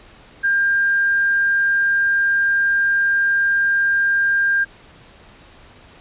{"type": "tone", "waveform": "sine", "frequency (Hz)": 1600, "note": "G6", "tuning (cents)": 35, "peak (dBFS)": -14, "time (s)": [0.43, 4.65], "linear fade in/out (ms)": 20, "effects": ["pink hiss -46 dBFS RMS until 6 s", "resampled to 8000 Hz"]}